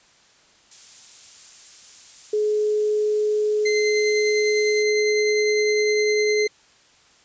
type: noise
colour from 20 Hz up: violet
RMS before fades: -36 dBFS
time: 0.71-4.83 s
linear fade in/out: 5 ms
type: tone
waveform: sine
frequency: 423.5 Hz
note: G#4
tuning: 34 cents sharp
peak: -18 dBFS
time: 2.33-6.47 s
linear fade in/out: 5 ms
type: tone with tremolo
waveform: sawtooth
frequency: 2074 Hz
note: C7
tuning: 16 cents flat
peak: -18 dBFS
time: 3.65-6.48 s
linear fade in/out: 10 ms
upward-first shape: triangle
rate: 9.9 Hz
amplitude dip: 35%
effects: white hiss -55 dBFS RMS until 7.24 s + resampled to 16000 Hz